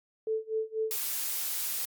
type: tone with tremolo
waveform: sine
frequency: 440 Hz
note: A4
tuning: in tune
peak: -26 dBFS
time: 0.27-0.96 s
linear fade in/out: 2 ms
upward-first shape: sine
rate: 4.1 Hz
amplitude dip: 95%
type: noise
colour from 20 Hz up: blue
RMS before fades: -32 dBFS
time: 0.91-1.85 s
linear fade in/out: 0 ms
effects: Opus 48 kbps